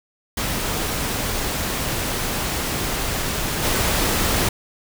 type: noise with level steps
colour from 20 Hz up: pink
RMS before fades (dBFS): -24 / -20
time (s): 0.37-4.49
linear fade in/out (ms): 5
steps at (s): 3.62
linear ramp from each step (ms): 20
effects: none